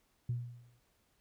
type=tone with exponential decay; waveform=sine; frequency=120.7 Hz; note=B2; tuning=39 cents flat; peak=-29 dBFS; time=0.29-0.8 s; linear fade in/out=5 ms; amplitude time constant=110 ms; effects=tanh soft clip ceiling -27 dBFS + pink hiss -74 dBFS RMS until 1.2 s